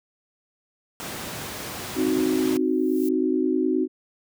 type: high-pass noise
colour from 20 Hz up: pink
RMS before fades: -34 dBFS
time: 1-2.57 s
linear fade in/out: 0 ms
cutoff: 110 Hz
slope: 12 dB/octave
type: chord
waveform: sine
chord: C diminished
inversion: none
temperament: equal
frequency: 261.6 / 311.1 / 370 Hz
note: C4 / Eb4 / Gb4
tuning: 0 / 0 / 0 cents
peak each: -24 dBFS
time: 1.95-3.88 s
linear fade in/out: 50 ms
type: noise with exponential growth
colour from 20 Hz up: violet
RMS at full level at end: -36 dBFS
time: 2.53-3.09 s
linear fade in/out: 5 ms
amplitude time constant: 120 ms
effects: none